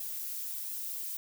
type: noise with flanger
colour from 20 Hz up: violet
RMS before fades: -38 dBFS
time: 0-1.17 s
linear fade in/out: 2 ms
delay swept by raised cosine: 1.3 to 4.5 ms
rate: 1.4 Hz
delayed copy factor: -0.65
effects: none